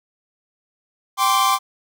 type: chord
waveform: 45% pulse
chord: G suspended fourth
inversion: none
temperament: equal with one note detuned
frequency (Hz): 784 / 1046.5 / 1162.5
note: G5 / C6 / D6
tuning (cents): 0 / 0 / -18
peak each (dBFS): -22 / -18 / -19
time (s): 1.17-1.59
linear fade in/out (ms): 50
effects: none